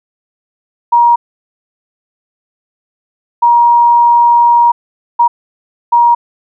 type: tone bursts at uneven times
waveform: sine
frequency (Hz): 948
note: A#5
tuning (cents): +29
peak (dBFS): -4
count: 4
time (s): 0.92-1.16 / 3.42-4.72 / 5.19-5.28 / 5.92-6.15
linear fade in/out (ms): 10
effects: none